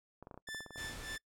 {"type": "clicks", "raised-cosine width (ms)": 1, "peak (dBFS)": -35, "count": 11, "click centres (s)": [0.226, 0.271, 0.312, 0.343, 0.376, 0.488, 0.547, 0.606, 0.663, 0.707, 0.759]}
{"type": "tone with tremolo", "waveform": "sawtooth", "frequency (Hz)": 1760, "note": "A6", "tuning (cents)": 0, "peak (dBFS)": -37, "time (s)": [0.47, 1.18], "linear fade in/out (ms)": 5, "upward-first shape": "sine", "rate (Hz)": 3.4, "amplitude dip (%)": 90}
{"type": "noise", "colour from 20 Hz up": "pink", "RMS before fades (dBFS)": -47, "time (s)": [0.77, 1.17], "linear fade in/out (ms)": 10}
{"effects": ["noise-tail reverb RT60 0.1 s tail -23 dB re dry", "low-pass 11000 Hz 12 dB/octave"]}